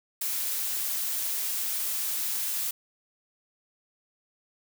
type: noise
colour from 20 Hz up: blue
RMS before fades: -30 dBFS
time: 0.21-2.71 s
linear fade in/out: 5 ms
effects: none